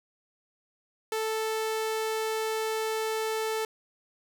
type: tone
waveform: sawtooth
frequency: 440 Hz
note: A4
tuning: in tune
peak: -24 dBFS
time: 1.12-3.65 s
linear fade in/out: 2 ms
effects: none